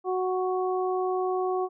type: harmonic tone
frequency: 370 Hz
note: F#4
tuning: in tune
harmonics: 1 / 2 / 3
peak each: -26 / -30 / -34 dBFS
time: 0.04-1.69 s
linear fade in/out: 50 ms
effects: none